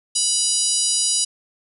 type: harmonic tone with a mistuned harmonic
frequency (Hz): 982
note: B5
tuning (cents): -10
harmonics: 3 / 4 / 5 / 6 / 7 / 8 / 9 / 10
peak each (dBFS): -30 / -28 / -24 / -27 / -25 / -30 / -24 / -24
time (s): 0.15-1.25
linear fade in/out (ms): 10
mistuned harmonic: 6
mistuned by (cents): -28
effects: none